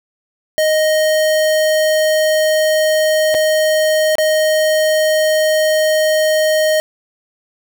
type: tone with dropouts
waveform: square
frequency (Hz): 622.3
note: D#5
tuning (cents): 0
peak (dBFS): -12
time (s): 0.58-6.8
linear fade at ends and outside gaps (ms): 0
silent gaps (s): 3.343-3.348 / 4.154-4.183
effects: none